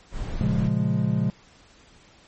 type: noise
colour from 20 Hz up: brown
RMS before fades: -30 dBFS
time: 0.11-0.71 s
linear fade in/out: 50 ms
type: chord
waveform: triangle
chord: Bb minor seventh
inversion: none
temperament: equal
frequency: 116.54 / 138.59 / 174.61 / 207.7 Hz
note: Bb2 / Db3 / F3 / Ab3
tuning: 0 / 0 / 0 / 0 cents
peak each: -24 dBFS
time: 0.41-1.3 s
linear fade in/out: 0 ms
effects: pink hiss -54 dBFS RMS until 2.27 s + MP3 32 kbps